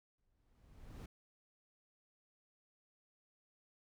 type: noise with exponential growth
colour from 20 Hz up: brown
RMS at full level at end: -45 dBFS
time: 0.18-1.06 s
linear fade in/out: 5 ms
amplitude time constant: 190 ms
effects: none